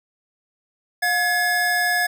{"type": "tone pair together", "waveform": "square", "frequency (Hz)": [714, 1696.6], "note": ["F5", "G#6"], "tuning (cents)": [38, 36], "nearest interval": "octave + minor third", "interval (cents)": 1498, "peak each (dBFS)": [-24, -20], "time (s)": [1.02, 2.07], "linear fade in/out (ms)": 10, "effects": []}